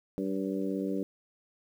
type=harmonic tone with a mistuned harmonic; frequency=96.8 Hz; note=G2; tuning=21 cents flat; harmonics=2 / 3 / 4 / 5 / 6; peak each=-34 / -33 / -37 / -38 / -43 dBFS; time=0.18-1.03 s; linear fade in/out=0 ms; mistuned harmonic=6; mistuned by=-34 cents; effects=10-bit